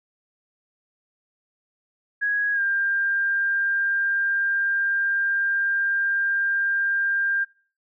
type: tone with pitch glide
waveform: sine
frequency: 1658 to 1596 Hz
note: G#6 to G6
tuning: -3 to +31 cents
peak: -20 dBFS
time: 2.21-7.45 s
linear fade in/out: 20 ms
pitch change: -66 cents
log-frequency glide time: 2.53-2.61 s
effects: noise-tail reverb RT60 0.4 s tail -22 dB re dry